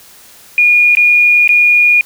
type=tone with dropouts; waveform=sine; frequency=2437 Hz; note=D#7; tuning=37 cents flat; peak=-5 dBFS; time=0.58-2.01 s; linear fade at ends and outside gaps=1 ms; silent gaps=0.951-0.97 / 1.476-1.491 s; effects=white hiss -40 dBFS RMS until 2.05 s